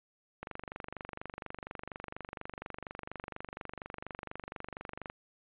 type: click train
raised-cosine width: 0.5 ms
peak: -25 dBFS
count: 114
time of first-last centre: 0.43-5.099 s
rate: 24.2 Hz
effects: resampled to 8000 Hz